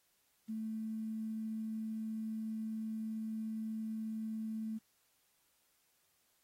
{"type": "tone with quantisation", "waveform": "sine", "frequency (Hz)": 220, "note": "A3", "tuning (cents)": 0, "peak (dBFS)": -37, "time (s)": [0.48, 4.79], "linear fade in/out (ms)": 20, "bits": 11, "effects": ["white hiss -75 dBFS RMS until 6.43 s", "AAC 48 kbps"]}